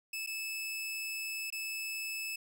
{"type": "tone with dropouts", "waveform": "sawtooth", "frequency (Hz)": 2613, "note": "E7", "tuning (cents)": -16, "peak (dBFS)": -33, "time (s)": [0.13, 2.36], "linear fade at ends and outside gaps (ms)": 5, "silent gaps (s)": [[0.264, 0.272], [1.503, 1.524]], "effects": []}